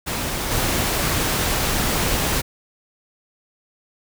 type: noise with level steps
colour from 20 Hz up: pink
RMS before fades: -25 / -21 dBFS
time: 0.06-2.42 s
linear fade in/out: 20 ms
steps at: 0.51 s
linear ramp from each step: 5 ms
effects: none